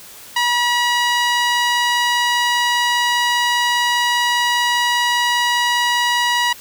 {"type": "tone with band-pass filter", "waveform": "sawtooth", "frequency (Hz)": 965, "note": "B5", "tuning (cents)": -40, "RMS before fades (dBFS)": -17, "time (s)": [0.36, 6.53], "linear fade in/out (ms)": 5, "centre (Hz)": 2700, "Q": 0.71, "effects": ["white hiss -39 dBFS RMS until 6.6 s"]}